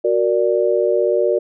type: chord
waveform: sine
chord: Gb augmented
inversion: none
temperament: equal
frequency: 370 / 466.2 / 587.3 Hz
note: Gb4 / Bb4 / D5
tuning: 0 / 0 / 0 cents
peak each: -18 dBFS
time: 0.04-1.39 s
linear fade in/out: 10 ms
effects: none